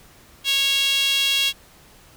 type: tone with high-pass filter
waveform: sawtooth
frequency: 551 Hz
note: C#5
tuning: 11 cents flat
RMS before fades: -20 dBFS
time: 0.44-1.53 s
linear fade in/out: 50 ms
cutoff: 3100 Hz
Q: 6.4
effects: pink hiss -50 dBFS RMS until 2.16 s